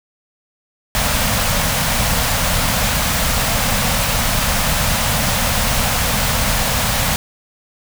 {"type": "band-stop noise", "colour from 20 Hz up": "pink", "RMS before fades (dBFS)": -17, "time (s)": [0.95, 7.16], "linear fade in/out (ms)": 0, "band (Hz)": [250, 500], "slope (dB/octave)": 48, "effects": []}